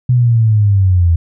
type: linear sweep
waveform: sine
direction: down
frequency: 126.4 to 82 Hz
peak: -7 dBFS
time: 0.09-1.16 s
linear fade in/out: 5 ms
effects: none